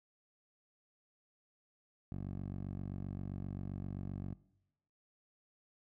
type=tone with band-pass filter; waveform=10% pulse; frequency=47.62 Hz; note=G1; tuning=49 cents flat; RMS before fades=-42 dBFS; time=2.12-4.34 s; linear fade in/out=0 ms; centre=120 Hz; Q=0.68; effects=noise-tail reverb RT60 0.9 s tail -21 dB re dry